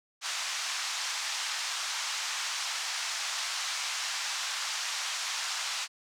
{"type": "band-pass noise", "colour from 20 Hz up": "white", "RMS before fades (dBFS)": -34, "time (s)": [0.21, 5.88], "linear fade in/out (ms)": 50, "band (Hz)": [840, 6700], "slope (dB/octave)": 24, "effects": []}